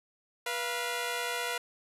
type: tone pair together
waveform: 10% pulse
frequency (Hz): 485.1 / 690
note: B4 / F5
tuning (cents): -31 / -21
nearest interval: tritone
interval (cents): 610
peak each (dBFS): -25 / -27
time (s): 0.46-1.58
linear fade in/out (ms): 5
effects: resampled to 32000 Hz